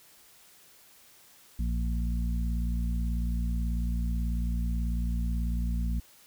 harmonic tone, 58.27 Hz, A#1, in tune, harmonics 1 / 2 / 3 / 4, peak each -27 / -42 / -36 / -39 dBFS, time 1.59-6 s, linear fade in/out 5 ms, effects white hiss -57 dBFS RMS until 6.26 s

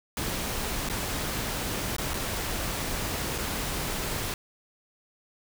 pink noise with dropouts, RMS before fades -31 dBFS, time 0.17-4.34 s, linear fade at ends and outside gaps 1 ms, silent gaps 0.889-0.898 / 1.965-1.983 / 2.135-2.141 / 3.38-3.383 s, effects none

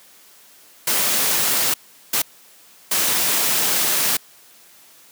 white noise bursts at uneven times, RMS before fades -19 dBFS, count 3, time 0.87-1.74 / 2.13-2.22 / 2.91-4.17 s, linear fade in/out 5 ms, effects white hiss -49 dBFS RMS until 5.11 s + high-pass 150 Hz 12 dB/octave

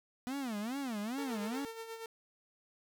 45% pulse tone with vibrato, 240 Hz, B3, 49 cents flat, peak -36 dBFS, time 0.27-1.65 s, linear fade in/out 0 ms, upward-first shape sine, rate 2.4 Hz, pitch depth 280 cents each way
sawtooth tone with tremolo, 452.6 Hz, A4, 49 cents sharp, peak -37 dBFS, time 1.18-2.06 s, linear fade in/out 2 ms, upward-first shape sine, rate 8.4 Hz, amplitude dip 55%
effects none

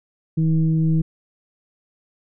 sine tone with frequency modulation, 159.7 Hz, D#3, 45 cents sharp, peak -15 dBFS, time 0.37-1.02 s, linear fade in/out 10 ms, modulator 161 Hz, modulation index 0.55, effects none

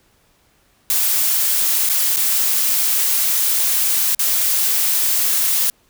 blue noise with dropouts, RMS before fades -17 dBFS, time 0.9-5.7 s, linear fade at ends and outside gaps 0 ms, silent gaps 1.89-1.897 / 2.161-2.169 / 4.148-4.193 s, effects pink hiss -58 dBFS RMS until 5.89 s

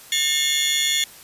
30% pulse tone cluster, 1804 / 2149 / 2850 / 3353 / 3498 Hz, A6 / C7 / F7 / G#7 / A7, +43 / +46 / +34 / +16 / -11 cents, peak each -27 / -23 / -27 / -21 / -20 dBFS, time 0.12-1.04 s, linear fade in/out 2 ms, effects white hiss -44 dBFS RMS until 1.23 s + resampled to 32000 Hz

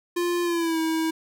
square tone with pitch glide, 349.2 to 322.1 Hz, F4 to E4, 0 to -40 cents, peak -23 dBFS, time 0.16-1.11 s, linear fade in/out 10 ms, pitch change -140 cents, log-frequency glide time 0.43-0.79 s, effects none

